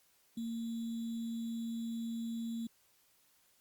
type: tone with sample-and-hold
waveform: sine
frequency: 229.4 Hz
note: A#3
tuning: 28 cents flat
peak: -36 dBFS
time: 0.37-2.67 s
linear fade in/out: 5 ms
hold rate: 3675 Hz
effects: white hiss -70 dBFS RMS until 3.6 s + Opus 48 kbps